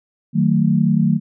sine chord, D# diminished, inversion none, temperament just, 155.56 / 186.68 / 224 Hz, D#3 / F#3 / A3, 0 / +16 / +31 cents, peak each -17 dBFS, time 0.33-1.2 s, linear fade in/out 50 ms, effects none

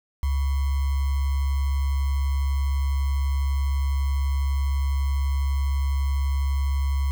sine tone with sample-and-hold, 69 Hz, C#2, 7 cents flat, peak -20 dBFS, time 0.23-7.11 s, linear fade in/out 0 ms, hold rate 1050 Hz, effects none

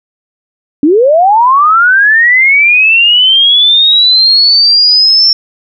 sine linear sweep, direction up, 272.3 to 5420 Hz, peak -3 dBFS, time 0.83-5.33 s, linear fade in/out 2 ms, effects none

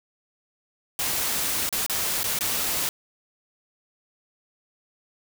white noise with dropouts, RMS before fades -26 dBFS, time 0.99-2.89 s, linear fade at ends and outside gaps 1 ms, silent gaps 1.691-1.726 / 1.864-1.897 / 2.232-2.241 / 2.389-2.408 s, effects none

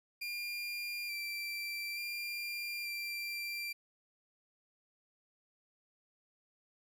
30% pulse tone with pitch steps, 2400 / 2348 / 2388 / 2363 Hz, D7 / D7 / D7 / D7, +37 / -1 / +28 / +10 cents, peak -35 dBFS, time 0.21-3.73 s, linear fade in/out 10 ms, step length 880 ms, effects none

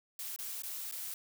blue noise with dropouts, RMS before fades -41 dBFS, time 0.19-1.14 s, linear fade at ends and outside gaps 2 ms, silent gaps 0.362-0.388 / 0.622-0.634 / 0.913-0.922 s, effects none

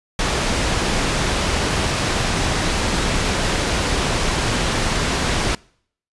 pink low-pass noise, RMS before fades -20 dBFS, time 0.19-5.55 s, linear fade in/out 2 ms, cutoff 6900 Hz, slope 12 dB/octave, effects noise-tail reverb RT60 0.6 s tail -25 dB re dry + resampled to 24000 Hz

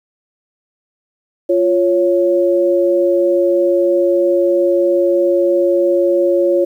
sine tone pair together, 348.7 / 554.4 Hz, F4 / C#5, -3 / 0 cents, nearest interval minor sixth, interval 803 cents, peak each -13 dBFS, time 1.49-6.65 s, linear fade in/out 10 ms, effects 8-bit

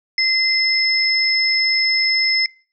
sine tone pair together, 2067 / 5215 Hz, C7 / E8, -22 / -19 cents, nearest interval octave + major third, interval 1603 cents, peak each -17 dBFS, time 0.18-2.46 s, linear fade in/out 2 ms, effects noise-tail reverb RT60 0.4 s tail -23 dB re dry

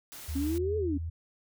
white noise, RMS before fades -45 dBFS, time 0.12-0.58 s, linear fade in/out 0 ms
sine tone with pitch glide, 75.8 to 82.18 Hz, D#2 to E2, -45 to -5 cents, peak -32 dBFS, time 0.28-1.1 s, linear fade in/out 10 ms, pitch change +140 cents, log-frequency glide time 0.46-0.56 s
sine exponential two-way sweep, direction up then down, 266.4 to 437.4 to 266.4 Hz, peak -28 dBFS, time 0.35-0.98 s, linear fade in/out 10 ms, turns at 0.77 s
effects none

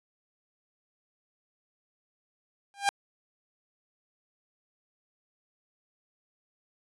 sawtooth tone with exponential growth, 801 Hz, G5, 37 cents sharp, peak -15 dBFS, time 2.74-2.89 s, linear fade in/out 0 ms, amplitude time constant 32 ms, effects resampled to 24000 Hz

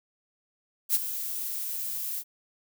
violet noise with ADSR envelope, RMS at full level -21 dBFS, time 0.89-2.24 s, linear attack 58 ms, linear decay 28 ms, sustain -12 dB, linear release 55 ms, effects none

